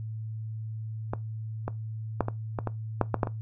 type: clicks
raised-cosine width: 1 ms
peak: -15 / -16 / -9 / -16 / -15 / -15 / -8 / -10 / -9 / -18 dBFS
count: 10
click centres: 1.135 / 1.68 / 2.207 / 2.284 / 2.588 / 2.673 / 3.013 / 3.143 / 3.232 / 3.272 s
effects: noise-tail reverb RT60 0.2 s tail -19 dB re dry + added 110 Hz sine -33 dBFS peak until 3.41 s